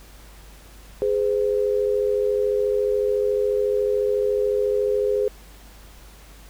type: tone pair together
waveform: sine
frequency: 415.3 / 509.3 Hz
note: G#4 / C5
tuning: 0 / -47 cents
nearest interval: major third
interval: 353 cents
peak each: -20 / -23 dBFS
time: 1.02-5.28 s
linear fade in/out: 0 ms
effects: added 50 Hz sine -44 dBFS peak until 6.49 s + pink hiss -49 dBFS RMS until 6.49 s